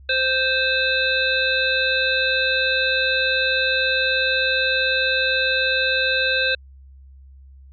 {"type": "harmonic tone with a mistuned harmonic", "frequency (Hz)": 522, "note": "C5", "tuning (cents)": -4, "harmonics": [1, 3, 5, 7, 8], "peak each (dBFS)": [-25, -21, -24, -27, -25], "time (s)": [0.09, 6.55], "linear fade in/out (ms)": 5, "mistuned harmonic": 8, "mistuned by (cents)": -76, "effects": ["added 67 Hz sine -42 dBFS peak until 7.72 s"]}